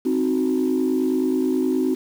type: chord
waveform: sine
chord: C diminished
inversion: none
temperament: equal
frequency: 261.6 / 311.1 / 370 Hz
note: C4 / Eb4 / Gb4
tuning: 0 / 0 / 0 cents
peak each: -20 / -23 / -22 dBFS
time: 0.05-1.95 s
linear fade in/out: 10 ms
effects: tanh soft clip ceiling -12 dBFS + 7-bit